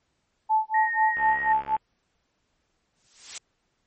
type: tone with tremolo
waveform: sine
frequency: 872 Hz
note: A5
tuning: 16 cents flat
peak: -17 dBFS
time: 0.49-1.77 s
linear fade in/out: 20 ms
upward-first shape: sine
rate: 4.1 Hz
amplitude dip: 100%
type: tone with vibrato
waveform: sine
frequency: 1864.7 Hz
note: A#6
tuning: in tune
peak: -25 dBFS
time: 0.74-1.53 s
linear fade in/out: 5 ms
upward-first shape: triangle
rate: 3.5 Hz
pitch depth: 23 cents each way
type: click train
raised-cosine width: 0.5 ms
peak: -24 dBFS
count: 42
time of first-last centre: 1.17-1.766 s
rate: 68.8 Hz
type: noise with exponential growth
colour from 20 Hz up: blue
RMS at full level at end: -28 dBFS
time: 2.96-3.38 s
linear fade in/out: 2 ms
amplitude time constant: 90 ms
effects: pink hiss -73 dBFS RMS until 3.86 s + MP3 32 kbps